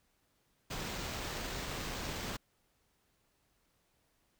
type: noise with sample-and-hold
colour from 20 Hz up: pink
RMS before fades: -40 dBFS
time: 0.7-2.37 s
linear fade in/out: 10 ms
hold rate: 11025 Hz
effects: pink hiss -75 dBFS RMS until 4.39 s